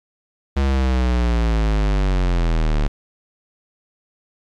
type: linear sweep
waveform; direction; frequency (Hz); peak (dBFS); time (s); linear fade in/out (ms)
square; down; 69.3 to 35.93; -16; 0.56-2.88; 10
effects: low-pass 5000 Hz 12 dB/octave + 9-bit